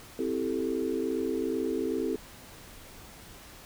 sine chord, A minor seventh, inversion first, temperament equal, 261.6 / 329.6 / 392 / 440 Hz, C4 / E4 / G4 / A4, 0 / 0 / 0 / 0 cents, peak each -33 dBFS, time 0.19-2.16 s, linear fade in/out 2 ms, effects pink hiss -49 dBFS RMS until 3.65 s

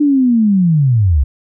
sine linear sweep, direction down, 300 to 61.74 Hz, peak -8 dBFS, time 0-1.24 s, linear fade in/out 10 ms, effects none

